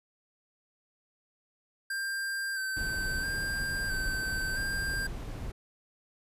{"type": "tone with vibrato", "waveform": "square", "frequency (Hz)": 1568, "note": "G6", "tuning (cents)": 0, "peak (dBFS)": -32, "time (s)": [1.9, 5.07], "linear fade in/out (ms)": 5, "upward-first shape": "square", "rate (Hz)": 0.75, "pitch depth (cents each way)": 23}
{"type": "noise", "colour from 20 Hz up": "brown", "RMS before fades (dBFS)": -37, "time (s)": [2.76, 5.52], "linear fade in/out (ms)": 10}
{"effects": ["resampled to 32000 Hz"]}